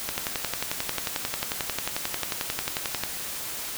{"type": "click train", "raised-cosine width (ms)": 0.2, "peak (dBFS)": -9, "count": 34, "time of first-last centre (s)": [0.09, 3.036], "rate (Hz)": 11.2, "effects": ["white hiss -34 dBFS RMS until 3.77 s"]}